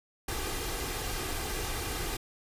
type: noise with comb filter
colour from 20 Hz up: pink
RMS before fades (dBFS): -34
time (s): 0.28-2.17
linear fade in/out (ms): 5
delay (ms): 2.5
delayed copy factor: +0.55
effects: resampled to 32000 Hz